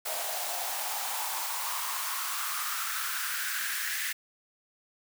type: noise with high-pass filter sweep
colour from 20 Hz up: white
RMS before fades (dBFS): -33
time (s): 0.05-4.13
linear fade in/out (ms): 10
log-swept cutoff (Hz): 640 to 1800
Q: 4.8
effects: none